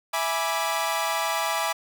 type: chord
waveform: sawtooth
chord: E dominant seventh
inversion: none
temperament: equal with one note detuned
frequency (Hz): 659.3 / 830.6 / 981.5 / 1174.7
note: E5 / G#5 / B5 / D6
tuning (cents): 0 / 0 / -11 / 0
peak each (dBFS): -26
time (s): 0.13-1.73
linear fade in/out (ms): 10
effects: none